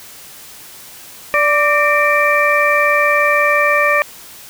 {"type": "harmonic tone with a mistuned harmonic", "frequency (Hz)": 586, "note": "D5", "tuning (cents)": -4, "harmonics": [1, 2, 3, 4], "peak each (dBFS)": [-16, -16, -16, -16], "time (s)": [1.34, 4.02], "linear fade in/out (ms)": 0, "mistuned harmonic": 3, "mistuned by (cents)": 58, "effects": ["white hiss -37 dBFS RMS until 4.49 s"]}